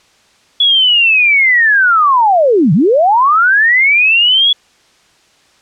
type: linear two-way sweep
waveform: sine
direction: down then up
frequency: 3406 to 138.59 to 3406 Hz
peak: -6 dBFS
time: 0.6-4.53 s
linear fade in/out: 5 ms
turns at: 2.73 s
effects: white hiss -50 dBFS RMS until 5.61 s + low-pass 6000 Hz 12 dB/octave